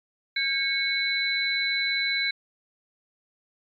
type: tone cluster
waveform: sine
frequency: 1609 / 2208 / 3997 Hz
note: G6 / C#7 / B7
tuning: +45 / -7 / +20 cents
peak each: -30 / -26 / -27 dBFS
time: 0.36-2.31 s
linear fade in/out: 5 ms
effects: MP3 96 kbps